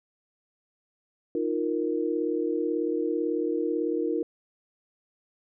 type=chord; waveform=sine; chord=Eb suspended second; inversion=none; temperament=equal; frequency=311.1 / 349.2 / 466.2 Hz; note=Eb4 / F4 / Bb4; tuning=0 / 0 / 0 cents; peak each=-29 dBFS; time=1.35-4.23 s; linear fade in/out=2 ms; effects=none